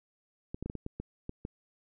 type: clicks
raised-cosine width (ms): 3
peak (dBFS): -24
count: 9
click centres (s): 0.545 / 0.626 / 0.66 / 0.699 / 0.753 / 0.864 / 1 / 1.294 / 1.451
effects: none